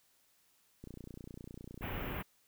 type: click train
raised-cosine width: 3 ms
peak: -34 dBFS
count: 40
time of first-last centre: 0.84-2.144 s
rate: 29.9 Hz
type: band-stop noise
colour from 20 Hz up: pink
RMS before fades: -40 dBFS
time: 1.81-2.23 s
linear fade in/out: 20 ms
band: 3000 to 14000 Hz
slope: 48 dB/octave
effects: white hiss -71 dBFS RMS until 2.47 s